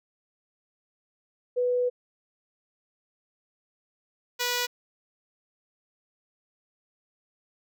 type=tone pair in turn; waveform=sine / 5% pulse; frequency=493.9 / 488.8 Hz; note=B4 / B4; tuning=0 / -18 cents; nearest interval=unison; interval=18 cents; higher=first; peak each=-22 / -14 dBFS; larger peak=second; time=1.56-1.9 / 4.39-4.67 s; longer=first; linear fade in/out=20 ms; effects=none